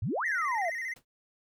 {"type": "exponential two-way sweep", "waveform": "sine", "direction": "up then down", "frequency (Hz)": [84.4, 1962, 636], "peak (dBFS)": -28, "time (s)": [0.02, 0.7], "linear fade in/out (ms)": 5, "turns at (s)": 0.25}
{"type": "tone with vibrato", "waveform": "triangle", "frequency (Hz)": 1954, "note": "B6", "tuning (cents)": -19, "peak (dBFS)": -31, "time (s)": [0.25, 0.94], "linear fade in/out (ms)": 10, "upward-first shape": "square", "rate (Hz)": 15, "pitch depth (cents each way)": 80}
{"type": "noise with exponential decay", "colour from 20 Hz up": "pink", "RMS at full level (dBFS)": -47, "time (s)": [0.96, 1.05], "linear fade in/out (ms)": 5, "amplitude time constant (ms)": 18}
{"effects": []}